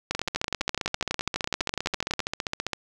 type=two click trains; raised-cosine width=0.2 ms; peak=-10 / -9 dBFS; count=40 / 26; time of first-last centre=0.15-2.733 / 0.11-2.193 s; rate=15.1 / 12 Hz; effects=none